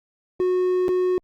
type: tone with dropouts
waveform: triangle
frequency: 365.4 Hz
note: F#4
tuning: 22 cents flat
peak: -16 dBFS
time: 0.4-1.18 s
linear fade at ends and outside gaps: 0 ms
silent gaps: 0.882-0.89 s
effects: Opus 48 kbps